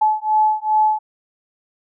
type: beating tone pair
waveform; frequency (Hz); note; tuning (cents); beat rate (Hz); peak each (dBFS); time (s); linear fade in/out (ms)
sine; 859 / 861.5; A5 / A5; -42 / -37; 2.5; -17; 0.01-0.99; 10
effects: none